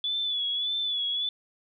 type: tone with vibrato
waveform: sine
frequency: 3438 Hz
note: A7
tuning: 41 cents flat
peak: -26 dBFS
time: 0.04-1.29 s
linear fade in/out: 2 ms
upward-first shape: sine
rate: 1.7 Hz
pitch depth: 54 cents each way
effects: none